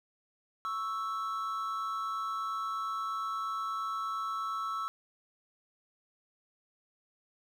triangle tone pair together, 1110 / 1318.5 Hz, C#6 / E6, +2 / 0 cents, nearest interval minor third, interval 298 cents, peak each -36 / -32 dBFS, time 0.65-4.88 s, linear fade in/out 0 ms, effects 11-bit

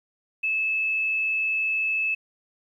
sine tone with frequency modulation, 2607 Hz, E7, 20 cents flat, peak -22 dBFS, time 0.43-2.15 s, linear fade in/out 10 ms, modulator 65.5 Hz, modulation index 0.27, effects 10-bit

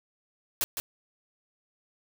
white noise with echo, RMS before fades -27 dBFS, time 0.61-0.64 s, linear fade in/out 0 ms, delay 160 ms, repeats 1, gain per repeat -6 dB, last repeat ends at 0.8 s, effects none

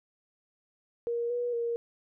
sine tone with pitch steps, 471.2 / 484 / 468.9 Hz, A#4 / B4 / A#4, +19 / -35 / +10 cents, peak -28 dBFS, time 1.07-1.76 s, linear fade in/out 0 ms, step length 230 ms, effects none

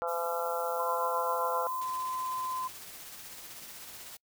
harmonic tone, 169.9 Hz, F3, 47 cents flat, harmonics 3 / 4 / 5 / 6 / 7 / 8, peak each -34 / -37 / -37 / -42 / -42 / -37 dBFS, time 0.02-1.67 s, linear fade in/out 0 ms
violet noise, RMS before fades -45 dBFS, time 0.07-1.82 s, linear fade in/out 20 ms
sine tone, 1027 Hz, C6, 33 cents flat, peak -32 dBFS, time 0.79-2.68 s, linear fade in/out 10 ms
white noise with tremolo, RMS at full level -45 dBFS, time 1.81-4.17 s, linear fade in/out 5 ms, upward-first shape sine, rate 16 Hz, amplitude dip 30%
effects noise-tail reverb RT60 0.1 s tail -26 dB re dry

